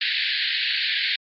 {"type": "band-pass noise", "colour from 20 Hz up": "white", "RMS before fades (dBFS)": -24, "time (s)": [0.01, 1.16], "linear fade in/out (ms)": 5, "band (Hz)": [1600, 4500], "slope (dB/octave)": 96, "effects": ["MP3 32 kbps"]}